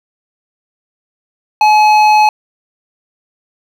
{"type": "tone with hard clipping", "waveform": "sine", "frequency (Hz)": 851, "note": "G#5", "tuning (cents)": 42, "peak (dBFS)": -7, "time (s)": [1.61, 2.29], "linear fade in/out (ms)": 2, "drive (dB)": 10, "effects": []}